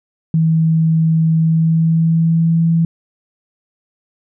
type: tone with pitch glide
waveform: sine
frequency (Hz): 161.3 to 165.45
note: E3 to E3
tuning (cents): -37 to +7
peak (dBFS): -10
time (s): 0.34-2.85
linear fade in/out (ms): 2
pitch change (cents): +44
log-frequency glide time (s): 1.36-2.66
effects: none